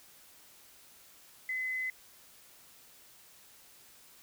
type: tone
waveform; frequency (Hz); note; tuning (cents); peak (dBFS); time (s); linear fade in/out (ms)
sine; 2030; B6; +47; -32; 1.49-1.9; 2
effects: white hiss -58 dBFS RMS until 4.22 s